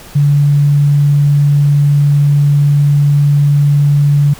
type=tone; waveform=sine; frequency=144.2 Hz; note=D3; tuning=31 cents flat; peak=-6 dBFS; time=0.15-4.34 s; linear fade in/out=10 ms; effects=pink hiss -35 dBFS RMS until 4.39 s